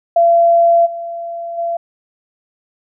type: tone with level steps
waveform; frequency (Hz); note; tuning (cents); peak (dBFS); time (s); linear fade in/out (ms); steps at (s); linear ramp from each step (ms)
sine; 680; F5; -46; -7 / -22 / -16; 0.16-1.77; 5; 0.85 / 1.57; 20
effects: none